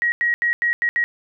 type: tone bursts at uneven times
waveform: sine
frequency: 1899 Hz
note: A#6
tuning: 32 cents sharp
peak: -16 dBFS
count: 6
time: 0.02-0.12 / 0.21-0.34 / 0.42-0.53 / 0.62-0.73 / 0.82-0.89 / 0.96-1.04 s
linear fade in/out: 0 ms
effects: none